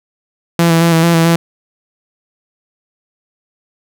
sawtooth tone with pitch steps, 169.1 / 165 / 168.5 / 163.4 / 169.5 / 164.6 / 167.8 Hz, E3 / E3 / E3 / E3 / E3 / E3 / E3, +44 / +2 / +38 / -15 / +49 / -2 / +31 cents, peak -4 dBFS, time 0.59-1.36 s, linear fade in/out 2 ms, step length 110 ms, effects none

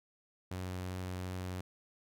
sawtooth tone with vibrato, 91.8 Hz, F#2, 13 cents flat, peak -34 dBFS, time 0.51-1.61 s, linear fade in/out 5 ms, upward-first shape triangle, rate 2.7 Hz, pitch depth 9 cents each way, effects none

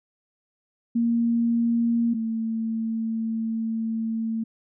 sine tone pair in turn, 233.3 / 224.6 Hz, A#3 / A3, +2 / +36 cents, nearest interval minor second, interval 66 cents, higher first, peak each -19 / -24 dBFS, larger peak first, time 0.95-2.14 / 2.14-4.44 s, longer second, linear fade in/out 10 ms, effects none

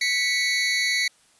25% pulse tone pair together, 1975.1 / 2217 Hz, B6 / C#7, 0 / 0 cents, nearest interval major second, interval 200 cents, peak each -20 dBFS, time 0.01-1.08 s, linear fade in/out 5 ms, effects white hiss -59 dBFS RMS until 1.39 s + resampled to 24000 Hz

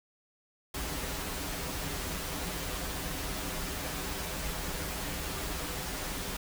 pink noise with comb filter, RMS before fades -36 dBFS, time 0.74-6.37 s, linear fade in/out 5 ms, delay 8.8 ms, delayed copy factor -0.65, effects none

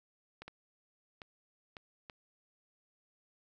clicks, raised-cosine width 0.3 ms, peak -30 dBFS, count 5, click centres 0.42 / 0.48 / 1.218 / 1.768 / 2.098 s, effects none

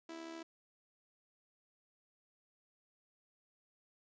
sawtooth tone with amplitude modulation, 329.6 Hz, E4, in tune, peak -39 dBFS, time 0.09-0.43 s, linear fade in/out 5 ms, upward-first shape sine, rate 73.6 Hz, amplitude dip 55%, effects resampled to 16000 Hz

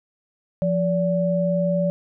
sine tone pair together, 174.14 / 577 Hz, F3 / D5, -5 / -31 cents, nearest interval octave + major sixth, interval 2074 cents, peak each -21 dBFS, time 0.62-1.9 s, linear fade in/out 0 ms, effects none

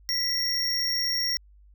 square tone pair together, 1966 / 5556 Hz, B6 / F8, -8 / -10 cents, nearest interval octave + tritone, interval 1798 cents, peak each -36 / -25 dBFS, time 0.09-1.37 s, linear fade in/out 0 ms, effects added 50 Hz sine -51 dBFS peak until 1.74 s

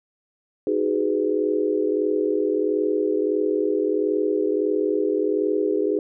sine chord, G# minor seventh, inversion second, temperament just, 311.5 / 373.8 / 415.3 / 498.4 Hz, D#4 / F#4 / G#4 / B4, +2 / +18 / 0 / +16 cents, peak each -25 / -26 / -22 / -28 dBFS, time 0.67-5.99 s, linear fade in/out 2 ms, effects none

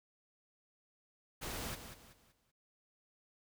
pink noise with echo, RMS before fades -42 dBFS, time 1.41-1.76 s, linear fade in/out 20 ms, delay 190 ms, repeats 4, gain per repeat -9 dB, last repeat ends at 2.52 s, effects none

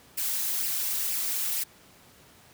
blue noise with flanger, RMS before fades -29 dBFS, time 0.17-1.64 s, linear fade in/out 10 ms, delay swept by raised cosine 0.38 to 4.28 ms, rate 2.1 Hz, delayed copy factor +0.5, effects pink hiss -55 dBFS RMS until 2.53 s + high-pass 80 Hz 12 dB/octave

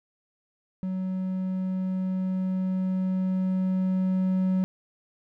triangle tone with level ramp, 186.8 Hz, F#3, 17 cents sharp, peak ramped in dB -25 to -19 dBFS, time 0.83-4.64 s, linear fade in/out 0 ms, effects none

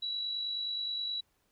sine tone with amplitude modulation, 3918 Hz, B7, 15 cents flat, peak -31 dBFS, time 0.02-1.21 s, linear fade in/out 10 ms, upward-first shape sine, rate 49.5 Hz, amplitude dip 35%, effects pink hiss -74 dBFS RMS until 1.51 s

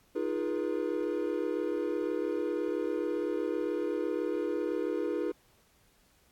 triangle chord, F half-diminished seventh, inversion third, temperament equal with one note detuned, 311.1 / 349.2 / 415.3 / 482.9 Hz, Eb4 / F4 / Ab4 / Cb5, 0 / 0 / 0 / -39 cents, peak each -33 dBFS, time 0.15-5.32 s, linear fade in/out 10 ms, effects pink hiss -66 dBFS RMS until 6.31 s + AAC 64 kbps

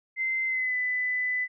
sine tone with pitch glide, 2073 to 2000 Hz, C7 to B6, -17 to +21 cents, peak -25 dBFS, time 0.16-1.48 s, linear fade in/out 50 ms, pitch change -62 cents, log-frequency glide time 0.46-0.75 s, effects none

